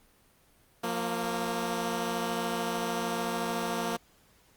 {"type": "tone pair together", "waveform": "10% pulse", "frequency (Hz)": [177, 231.5], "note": ["F3", "A#3"], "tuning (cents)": [23, -12], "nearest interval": "perfect fourth", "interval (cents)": 465, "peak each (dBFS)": [-26, -23], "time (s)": [0.83, 3.97], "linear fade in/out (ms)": 10, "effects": ["pink hiss -63 dBFS RMS until 4.56 s", "Opus 32 kbps"]}